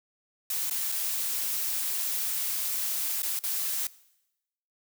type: noise with dropouts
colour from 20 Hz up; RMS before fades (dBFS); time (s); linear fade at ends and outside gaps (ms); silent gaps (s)
blue; -30; 0.5-3.87; 2; 0.698-0.709 / 0.918-0.922 / 3.22-3.23 / 3.391-3.437
effects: noise-tail reverb RT60 0.9 s tail -20 dB re dry